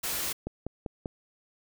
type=noise; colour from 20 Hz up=white; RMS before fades=-32 dBFS; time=0.03-0.33 s; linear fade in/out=10 ms
type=click train; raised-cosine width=2 ms; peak=-20 dBFS; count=4; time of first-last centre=0.47-1.058 s; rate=5.1 Hz
effects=none